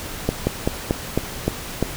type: slowing click train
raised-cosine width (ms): 2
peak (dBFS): -4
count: 7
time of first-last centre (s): 0.29-1.826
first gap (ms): 180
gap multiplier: 1.14
effects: pink hiss -32 dBFS RMS until 1.96 s